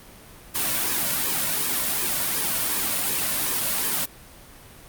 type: noise with flanger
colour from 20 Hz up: white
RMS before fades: -24 dBFS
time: 0.54-4.06 s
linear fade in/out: 20 ms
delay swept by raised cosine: 1.4 to 2.5 ms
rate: 2.7 Hz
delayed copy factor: -0.65
effects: pink hiss -46 dBFS RMS until 4.88 s + Opus 32 kbps